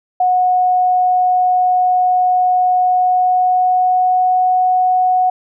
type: tone with pitch glide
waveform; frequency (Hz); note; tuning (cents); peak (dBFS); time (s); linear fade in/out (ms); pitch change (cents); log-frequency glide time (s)
sine; 731 to 736.5; F#5 to F#5; -21 to -8; -10; 0.2-5.3; 5; +13; 2.81-4.39
effects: none